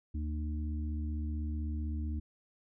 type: harmonic tone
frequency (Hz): 75.8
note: D#2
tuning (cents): -45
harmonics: 1 / 3 / 4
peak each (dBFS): -33 / -43 / -45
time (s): 0.14-2.2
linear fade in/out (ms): 10
effects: none